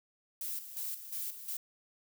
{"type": "noise with tremolo", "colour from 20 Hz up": "violet", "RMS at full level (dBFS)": -38, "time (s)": [0.41, 1.57], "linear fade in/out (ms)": 2, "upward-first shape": "square", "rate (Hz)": 2.8, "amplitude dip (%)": 65, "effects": []}